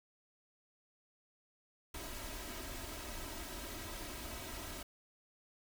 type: noise with comb filter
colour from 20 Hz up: pink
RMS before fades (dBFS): -45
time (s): 1.94-4.83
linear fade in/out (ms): 5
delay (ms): 3.1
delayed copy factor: +0.65
effects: none